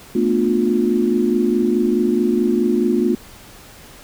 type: chord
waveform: sine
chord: B half-diminished seventh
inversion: third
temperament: just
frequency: 222.2 / 246.9 / 296.3 / 355.6 Hz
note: A3 / B3 / D4 / F4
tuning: +17 / 0 / +15 / +31 cents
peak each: -19 / -20 / -23 / -18 dBFS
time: 0.15-3.15 s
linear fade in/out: 5 ms
effects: pink hiss -42 dBFS RMS until 4.03 s